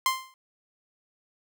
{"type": "tone with exponential decay", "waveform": "sawtooth", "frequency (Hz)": 1046.5, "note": "C6", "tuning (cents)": 0, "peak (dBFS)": -15, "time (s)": [0.06, 0.34], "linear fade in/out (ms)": 1, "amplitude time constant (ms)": 60, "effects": []}